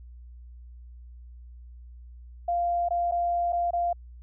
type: tone with dropouts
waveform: sine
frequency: 695 Hz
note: F5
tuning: 9 cents flat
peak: -23 dBFS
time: 2.48-3.93 s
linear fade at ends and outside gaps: 5 ms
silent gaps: 2.887-2.906 / 3.113-3.12 / 3.524-3.529 / 3.708-3.732 s
effects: added 60 Hz sine -43 dBFS peak until 4.22 s